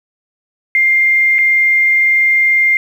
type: tone with dropouts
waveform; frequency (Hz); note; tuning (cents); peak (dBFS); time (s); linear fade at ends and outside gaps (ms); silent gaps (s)
sine; 2107; C7; +12; -8; 0.75-2.77; 1; 1.384-1.388
effects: 7-bit